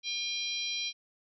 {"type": "harmonic tone", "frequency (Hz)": 803, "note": "G5", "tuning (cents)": 41, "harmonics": [3, 4, 5, 6, 7], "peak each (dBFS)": [-38, -37, -36, -44, -40], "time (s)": [0.03, 0.93], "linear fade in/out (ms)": 50, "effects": []}